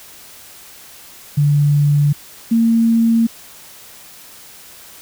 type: tone pair in turn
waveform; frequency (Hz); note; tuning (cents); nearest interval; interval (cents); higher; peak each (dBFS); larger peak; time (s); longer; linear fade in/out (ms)
sine; 145.4 / 228.7; D3 / A#3; -17 / -33; minor sixth; 784; second; -10; neither; 1.37-2.13 / 2.51-3.27; neither; 10
effects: white hiss -40 dBFS RMS until 5.01 s